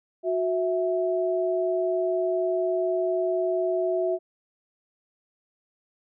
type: tone pair together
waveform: sine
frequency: 366.6 / 656 Hz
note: F#4 / E5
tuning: -16 / -9 cents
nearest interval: minor seventh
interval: 1007 cents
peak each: -25 dBFS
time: 0.23-4.19 s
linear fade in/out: 50 ms
effects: none